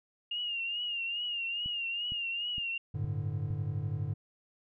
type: tone with vibrato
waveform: sine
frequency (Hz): 2822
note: F7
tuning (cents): +17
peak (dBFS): -32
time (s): 0.31-2.78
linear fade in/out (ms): 5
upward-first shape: triangle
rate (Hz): 2.4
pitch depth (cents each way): 76
type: click train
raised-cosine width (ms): 5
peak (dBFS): -32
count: 5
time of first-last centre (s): 1.66-3.503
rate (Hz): 2.17
type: chord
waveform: triangle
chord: G suspended second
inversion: none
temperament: equal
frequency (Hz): 98 / 110 / 146.83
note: G2 / A2 / D3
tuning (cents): 0 / 0 / 0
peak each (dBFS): -34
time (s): 2.94-4.14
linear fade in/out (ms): 10
effects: none